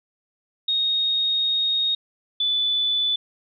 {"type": "tone pair in turn", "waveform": "sine", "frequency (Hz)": [3729, 3484], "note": ["A#7", "A7"], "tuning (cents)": [0, -18], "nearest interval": "minor second", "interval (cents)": 118, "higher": "first", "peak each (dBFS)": -19, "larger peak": "neither", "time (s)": [[0.68, 1.95], [2.4, 3.16]], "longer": "first", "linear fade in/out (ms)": 5, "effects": []}